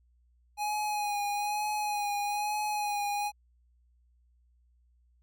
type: tone with vibrato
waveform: square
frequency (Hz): 830.6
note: G#5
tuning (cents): 0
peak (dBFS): -30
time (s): 0.57-3.32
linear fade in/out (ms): 50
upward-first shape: sine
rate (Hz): 1.1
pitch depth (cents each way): 27
effects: added 60 Hz sine -63 dBFS peak until 5.22 s